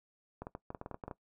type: clicks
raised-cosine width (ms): 1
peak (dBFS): -27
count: 12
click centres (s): 0.42 / 0.469 / 0.551 / 0.704 / 0.748 / 0.814 / 0.861 / 0.913 / 0.944 / 1.038 / 1.08 / 1.112
effects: noise-tail reverb RT60 0.1 s tail -18 dB re dry